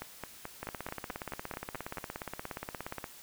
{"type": "two click trains", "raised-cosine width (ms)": 0.5, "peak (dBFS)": [-22, -23], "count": [42, 10], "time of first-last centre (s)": [[0.63, 3.042], [0.02, 1.972]], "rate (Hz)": [17, 4.61], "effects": ["white hiss -52 dBFS RMS until 3.22 s"]}